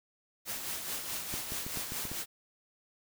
white noise with tremolo, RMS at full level -36 dBFS, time 0.45-2.26 s, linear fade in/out 50 ms, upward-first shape sine, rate 4.7 Hz, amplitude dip 45%
clicks, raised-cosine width 3 ms, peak -28 dBFS, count 7, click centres 1.34 / 1.521 / 1.665 / 1.773 / 1.921 / 2.053 / 2.116 s
effects none

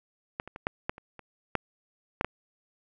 clicks, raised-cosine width 0.5 ms, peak -16 / -27 / -25 / -12 / -13 / -30 / -29 / -10 / -10 / -13 dBFS, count 10, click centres 0.399 / 0.476 / 0.561 / 0.669 / 0.895 / 0.981 / 1.193 / 1.553 / 2.211 / 2.246 s, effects none

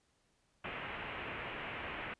white low-pass noise, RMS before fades -43 dBFS, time 0.64-2.14 s, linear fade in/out 5 ms, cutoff 2800 Hz, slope 48 dB/octave, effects pink hiss -75 dBFS RMS until 2.19 s + resampled to 22050 Hz

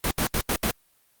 pink noise bursts at uneven times, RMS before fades -24 dBFS, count 5, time 0.04-0.11 / 0.18-0.27 / 0.34-0.41 / 0.49-0.56 / 0.63-0.71 s, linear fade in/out 2 ms, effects white hiss -64 dBFS RMS until 1.2 s + Opus 32 kbps

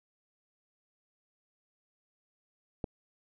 click, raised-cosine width 2 ms, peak -20 dBFS, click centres 2.842 s, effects none

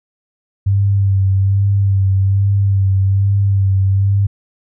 sine tone with vibrato, 98 Hz, G2, in tune, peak -10 dBFS, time 0.66-4.27 s, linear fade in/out 10 ms, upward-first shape sine, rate 1.2 Hz, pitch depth 31 cents each way, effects none

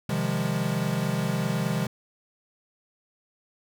square chord, F minor seventh, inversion second, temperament equal with one note detuned, 130.81 / 155.56 / 174.61 / 204.4 Hz, C3 / Eb3 / F3 / Ab3, 0 / 0 / 0 / -27 cents, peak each -31 dBFS, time 0.09-1.87 s, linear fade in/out 5 ms, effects none

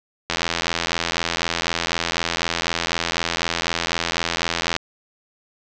click train, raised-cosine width 0.2 ms, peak -3 dBFS, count 376, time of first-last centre 0.3-4.764 s, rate 84 Hz, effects low-pass 7000 Hz 12 dB/octave + 7-bit

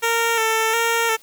10% pulse tone with vibrato, 453.4 Hz, A#4, 48 cents flat, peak -9 dBFS, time 0.02-1.17 s, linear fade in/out 20 ms, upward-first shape square, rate 1.4 Hz, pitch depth 32 cents each way, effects white hiss -50 dBFS RMS until 1.22 s

